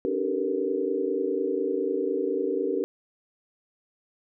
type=tone cluster; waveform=sine; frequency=276.8 / 301 / 385.4 / 445.6 / 475.7 Hz; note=C#4 / D4 / G4 / A4 / A#4; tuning=-2 / +43 / -29 / +22 / +35 cents; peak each=-33 / -33 / -28 / -31 / -30 dBFS; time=0.05-2.84 s; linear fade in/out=0 ms; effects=none